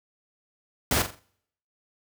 pink noise with echo, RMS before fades -23 dBFS, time 0.91-1.02 s, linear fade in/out 2 ms, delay 43 ms, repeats 4, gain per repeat -9 dB, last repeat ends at 1.192 s, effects noise-tail reverb RT60 0.7 s tail -26 dB re dry + high-pass 60 Hz 12 dB/octave

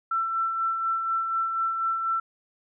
sine tone with tremolo, 1340 Hz, E6, 28 cents sharp, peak -22 dBFS, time 0.11-2.2 s, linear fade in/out 5 ms, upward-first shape sine, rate 4.1 Hz, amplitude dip 40%, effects none

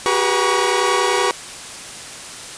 sawtooth tone cluster, 373.9 / 404.2 / 487.4 / 955 / 1124 Hz, F#4 / G#4 / B4 / A#5 / C#6, +18 / -47 / -23 / +42 / +24 cents, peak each -18 dBFS, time 0.06-1.31 s, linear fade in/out 0 ms, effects white hiss -33 dBFS RMS until 2.57 s + resampled to 22050 Hz

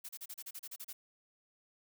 blue noise bursts, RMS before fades -45 dBFS, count 11, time 0.04-0.93 s, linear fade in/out 10 ms, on 50 ms, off 34 ms, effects none

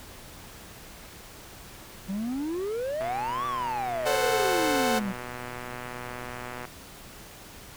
triangle exponential two-way sweep, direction up then down, 185 to 1177 to 185 Hz, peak -26 dBFS, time 2.08-5.13 s, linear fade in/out 20 ms, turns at 3.46 s
click train, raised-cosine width 0.5 ms, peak -22 dBFS, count 449, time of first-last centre 3.01-6.652 s, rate 123 Hz
sawtooth chord, F# diminished, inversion first, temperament equal, 440 / 523.3 / 740 Hz, A4 / C5 / F#5, 0 / 0 / 0 cents, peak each -25 / -24 / -24 dBFS, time 4.05-5 s, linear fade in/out 20 ms
effects pink hiss -46 dBFS RMS until 7.76 s

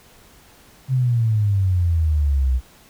sine exponential sweep, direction down, 133.6 to 61.74 Hz, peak -15 dBFS, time 0.88-2.61 s, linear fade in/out 50 ms, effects pink hiss -50 dBFS RMS until 2.89 s

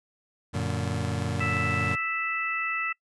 30% pulse chord, Gb augmented, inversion none, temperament just, 92.5 / 115.62 / 144.53 Hz, Gb2 / Bb2 / D3, 0 / -14 / -27 cents, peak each -28 / -29 / -30 dBFS, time 0.53-1.96 s, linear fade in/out 20 ms
harmonic tone, 659.3 Hz, E5, in tune, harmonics 2 / 3 / 4, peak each -31 / -31 / -31 dBFS, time 1.4-2.93 s, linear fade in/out 10 ms
effects noise-tail reverb RT60 0.1 s tail -24 dB re dry + resampled to 24000 Hz

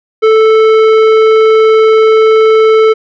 triangle tone with tanh clipping, 439.5 Hz, A4, 2 cents flat, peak -5 dBFS, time 0.22-2.94 s, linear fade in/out 20 ms, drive 17 dB, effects none

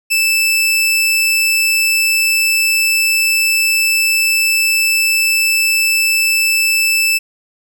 sawtooth tone, 2637 Hz, E7, in tune, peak -8 dBFS, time 0.1-7.19 s, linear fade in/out 20 ms, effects none

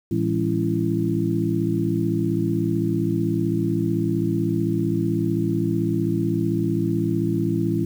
harmonic tone with a mistuned harmonic, 55.7 Hz, A1, 22 cents sharp, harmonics 2 / 3 / 4 / 5 / 6, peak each -26 / -25 / -28 / -27 / -24 dBFS, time 0.11-7.85 s, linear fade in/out 5 ms, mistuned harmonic 4, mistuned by -140 cents, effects 8-bit

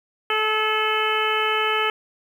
harmonic tone with a mistuned harmonic, 433.6 Hz, A4, 25 cents flat, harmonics 1 / 2 / 3 / 4 / 5 / 6 / 7, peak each -26 / -28 / -24 / -29 / -28 / -28 / -27 dBFS, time 0.3-1.9 s, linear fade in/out 2 ms, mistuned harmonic 4, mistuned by -19 cents, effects 8-bit

